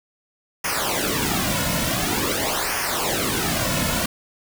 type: noise with flanger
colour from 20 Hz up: pink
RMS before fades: -23 dBFS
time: 0.64-4.06 s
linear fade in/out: 5 ms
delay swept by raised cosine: 0.25 to 2.55 ms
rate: 0.47 Hz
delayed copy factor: -0.8
effects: none